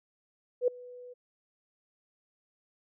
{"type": "tone with ADSR envelope", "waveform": "sine", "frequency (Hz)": 493.9, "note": "B4", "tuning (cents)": 0, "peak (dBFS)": -20, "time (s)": [0.61, 1.14], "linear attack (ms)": 68, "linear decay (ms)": 4, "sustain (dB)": -24, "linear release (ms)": 16, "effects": []}